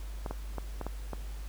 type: clicks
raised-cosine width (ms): 1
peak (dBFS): -22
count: 6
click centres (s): 0.262 / 0.31 / 0.583 / 0.813 / 0.866 / 1.133
effects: added 50 Hz sine -37 dBFS peak until 1.48 s + pink hiss -53 dBFS RMS until 1.48 s